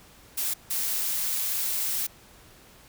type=noise bursts at uneven times; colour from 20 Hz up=blue; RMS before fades=-28 dBFS; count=2; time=0.37-0.54 / 0.7-2.07 s; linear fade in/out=10 ms; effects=pink hiss -53 dBFS RMS until 2.88 s